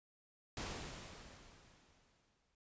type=noise with exponential decay; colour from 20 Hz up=pink; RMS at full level=-42 dBFS; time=0.57-2.55 s; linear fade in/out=2 ms; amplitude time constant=430 ms; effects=resampled to 16000 Hz